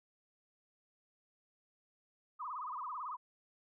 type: tone with vibrato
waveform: sine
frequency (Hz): 1108.7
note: C#6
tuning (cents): 0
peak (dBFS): -39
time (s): 2.39-3.17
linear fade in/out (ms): 20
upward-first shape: sine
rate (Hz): 18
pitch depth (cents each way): 230
effects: none